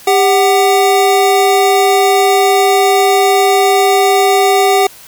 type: tone pair together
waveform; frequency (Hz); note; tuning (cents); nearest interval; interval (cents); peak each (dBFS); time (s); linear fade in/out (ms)
square; 397.5 / 750; G4 / F#5; +24 / +23; major seventh; 1099; -11; 0.07-4.87; 5
effects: white hiss -37 dBFS RMS until 5.07 s